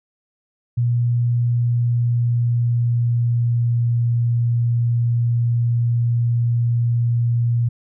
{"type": "tone with pitch glide", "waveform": "sine", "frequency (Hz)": [120, 118.48], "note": ["B2", "A#2"], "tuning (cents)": [-49, 29], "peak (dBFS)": -15, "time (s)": [0.77, 7.69], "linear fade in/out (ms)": 10, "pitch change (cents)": -22, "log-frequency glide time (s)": [1.27, 3.97], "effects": []}